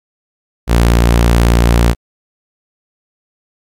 sawtooth tone, 58.27 Hz, A#1, in tune, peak -3 dBFS, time 0.67-1.95 s, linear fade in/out 50 ms, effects MP3 96 kbps

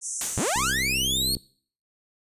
pink band-pass noise, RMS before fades -32 dBFS, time 0.01-0.74 s, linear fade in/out 50 ms, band 5900 to 9700 Hz, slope 96 dB/octave
white noise with exponential decay, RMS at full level -29 dBFS, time 0.21-0.67 s, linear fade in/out 2 ms, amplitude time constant 100 ms
sawtooth linear sweep, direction up, 49.5 to 4435 Hz, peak -20 dBFS, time 0.37-1.35 s, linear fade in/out 0 ms
click train, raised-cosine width 3 ms, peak -22 dBFS, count 54, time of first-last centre 0.56-1.368 s, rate 65.6 Hz
effects noise-tail reverb RT60 0.5 s tail -23 dB re dry + resampled to 32000 Hz

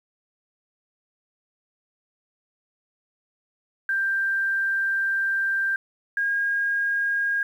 sine tone pair in turn, 1580 / 1626.3 Hz, G6 / G#6, +13 / -37 cents, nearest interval minor second, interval 50 cents, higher second, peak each -21 dBFS, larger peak neither, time 3.89-5.76 / 6.17-7.43 s, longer first, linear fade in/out 2 ms, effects 9-bit

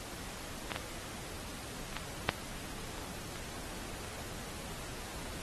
clicks, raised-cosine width 0.3 ms, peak -17 / -18 / -28 / -19 / -10 / -29 / -30 / -29 dBFS, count 8, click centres 0.718 / 0.761 / 1.928 / 1.967 / 2.291 / 2.981 / 3.358 / 4.047 s, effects pink hiss -45 dBFS RMS until 5.42 s + AAC 32 kbps

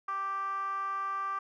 10% pulse tone with band-pass filter, 391.5 Hz, G4, 2 cents flat, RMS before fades -34 dBFS, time 0.08-1.39 s, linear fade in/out 5 ms, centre 1200 Hz, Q 7.3, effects none

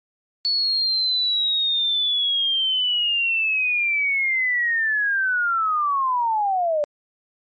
sine linear sweep, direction down, 4435 to 577 Hz, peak -18 dBFS, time 0.45-6.84 s, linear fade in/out 0 ms, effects MP3 32 kbps

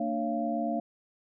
sine tone cluster, 228.2 / 296.8 / 554 / 687 Hz, A#3 / D4 / C#5 / F5, -37 / +18 / -1 / -29 cents, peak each -32 / -34 / -38 / -31 dBFS, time 0-0.8 s, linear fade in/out 5 ms, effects none

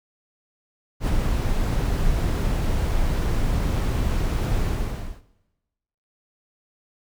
brown noise with ADSR envelope, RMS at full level -19 dBFS, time 1-5.22 s, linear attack 75 ms, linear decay 20 ms, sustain -3 dB, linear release 570 ms, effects noise-tail reverb RT60 1.0 s tail -17 dB re dry

